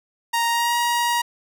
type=tone with pitch glide; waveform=sawtooth; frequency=933 to 950.4 Hz; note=A#5 to A#5; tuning=+1 to +33 cents; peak=-15 dBFS; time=0.33-1.22 s; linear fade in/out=10 ms; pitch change=+32 cents; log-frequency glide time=0.49-0.75 s; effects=none